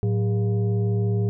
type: tone with frequency modulation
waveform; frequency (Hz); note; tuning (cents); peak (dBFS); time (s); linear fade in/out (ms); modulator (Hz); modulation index
sine; 110; A2; 0; -19; 0.03-1.29; 0; 294; 0.69
effects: none